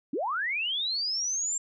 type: linear sweep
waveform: sine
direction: up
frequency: 233.1 to 7459 Hz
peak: -27 dBFS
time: 0.13-1.58 s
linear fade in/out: 5 ms
effects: none